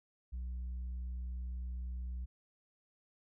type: tone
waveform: sine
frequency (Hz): 61.74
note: B1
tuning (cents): 0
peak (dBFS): -35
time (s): 0.32-2.26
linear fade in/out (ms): 20
effects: tanh soft clip ceiling -37 dBFS